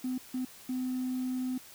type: tone bursts at uneven times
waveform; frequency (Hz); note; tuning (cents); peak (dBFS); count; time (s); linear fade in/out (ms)
triangle; 255; C4; -44; -27; 3; 0.04-0.18 / 0.34-0.45 / 0.69-1.58; 5
effects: tanh soft clip ceiling -27 dBFS + white hiss -52 dBFS RMS until 1.74 s